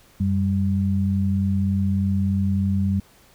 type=tone pair together; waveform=sine; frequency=92.71 / 196 Hz; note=F#2 / G3; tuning=+4 / 0 cents; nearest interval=octave + minor second; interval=1296 cents; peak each=-21 dBFS; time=0.2-3 s; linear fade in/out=5 ms; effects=pink hiss -54 dBFS RMS until 3.34 s